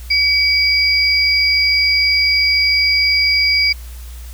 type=tone pair together; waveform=sine; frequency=2275 / 4821 Hz; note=C#7 / D8; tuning=+44 / +45 cents; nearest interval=octave + minor second; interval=1301 cents; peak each=-14 dBFS; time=0.1-3.73 s; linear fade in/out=10 ms; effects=added 60 Hz sine -29 dBFS peak until 4.33 s + white hiss -42 dBFS RMS until 4.33 s